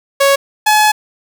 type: tone pair in turn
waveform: sawtooth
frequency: 554.4 / 851.4 Hz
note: C#5 / G#5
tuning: 0 / +43 cents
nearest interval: perfect fifth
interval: 743 cents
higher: second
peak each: -4 dBFS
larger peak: neither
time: 0.2-0.36 / 0.66-0.92 s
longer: second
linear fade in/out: 10 ms
effects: none